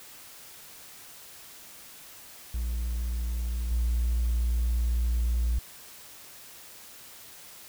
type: tone with level steps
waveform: triangle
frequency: 58.9 Hz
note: A#1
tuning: 19 cents sharp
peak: -25 / -20 dBFS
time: 2.54-5.59 s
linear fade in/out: 5 ms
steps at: 3.71 s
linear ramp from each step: 5 ms
effects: tanh soft clip ceiling -19 dBFS + white hiss -48 dBFS RMS until 7.68 s